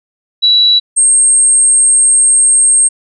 sine tone pair in turn, 3926 / 8484 Hz, B7 / C9, -11 / +23 cents, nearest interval octave + minor second, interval 1334 cents, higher second, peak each -5 dBFS, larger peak neither, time 0.42-0.8 / 0.96-2.89 s, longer second, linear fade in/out 20 ms, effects none

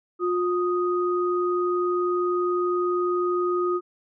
sine tone pair together, 356.6 / 1244.5 Hz, F4 / D#6, +36 / 0 cents, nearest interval octave + minor seventh, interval 2164 cents, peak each -22 / -27 dBFS, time 0.19-3.81 s, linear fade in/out 50 ms, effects none

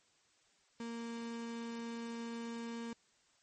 35% pulse tone, 232.2 Hz, A#3, 7 cents flat, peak -39 dBFS, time 0.8-2.93 s, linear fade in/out 2 ms, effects white hiss -71 dBFS RMS until 3.42 s + MP3 32 kbps

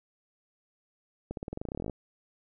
accelerating click train, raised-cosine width 2 ms, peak -22 dBFS, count 18, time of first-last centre 1.31-1.897 s, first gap 62 ms, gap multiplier 0.92, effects none

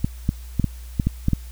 clicks, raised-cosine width 5 ms, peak -6 dBFS, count 8, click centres 0.045 / 0.291 / 0.597 / 0.643 / 0.998 / 1.07 / 1.284 / 1.333 s, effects added 60 Hz sine -34 dBFS peak until 1.51 s + white hiss -49 dBFS RMS until 1.51 s

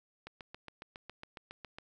click train, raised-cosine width 0.3 ms, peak -29 dBFS, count 12, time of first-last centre 0.27-1.785 s, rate 7.26 Hz, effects none

